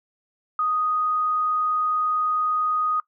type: tone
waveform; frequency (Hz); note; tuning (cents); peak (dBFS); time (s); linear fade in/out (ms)
sine; 1244.5; D#6; 0; -20; 0.59-3; 2
effects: noise-tail reverb RT60 0.1 s tail -20 dB re dry